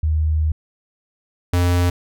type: tone pair in turn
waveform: sine / square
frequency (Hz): 77.78 / 88.32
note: D#2 / F2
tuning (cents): 0 / +20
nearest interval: major second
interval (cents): 220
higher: second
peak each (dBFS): -15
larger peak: neither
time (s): 0.03-0.52 / 1.53-1.9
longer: first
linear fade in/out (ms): 5
effects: none